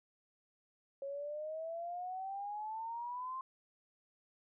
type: exponential sweep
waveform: sine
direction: up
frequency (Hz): 547 to 1058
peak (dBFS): -39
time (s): 1.02-3.41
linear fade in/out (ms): 2
effects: none